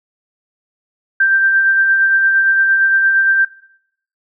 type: tone with tremolo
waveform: sine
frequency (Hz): 1572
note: G6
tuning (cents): +4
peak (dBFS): -8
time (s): 1.2-3.45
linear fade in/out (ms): 5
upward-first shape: sine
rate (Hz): 8.7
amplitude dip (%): 30
effects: noise-tail reverb RT60 0.7 s tail -18 dB re dry